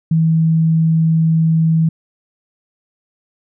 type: tone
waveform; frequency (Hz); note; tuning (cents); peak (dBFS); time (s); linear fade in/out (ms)
sine; 161.7; E3; -33; -10; 0.11-1.89; 5
effects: none